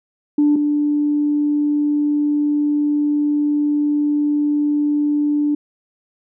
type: tone pair in turn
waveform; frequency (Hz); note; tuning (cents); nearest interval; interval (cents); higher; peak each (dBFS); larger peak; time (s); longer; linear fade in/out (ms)
sine; 294.3 / 294.3; D4 / D4; +4 / +4; unison; 0; neither; -10 / -14; first; 0.38-0.56 / 0.56-5.55; second; 5
effects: tanh soft clip ceiling -7 dBFS